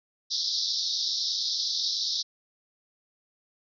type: band-pass noise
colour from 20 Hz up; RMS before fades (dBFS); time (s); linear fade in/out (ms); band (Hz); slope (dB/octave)
white; -29; 0.3-2.23; 20; 3600 to 5600; 96
effects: none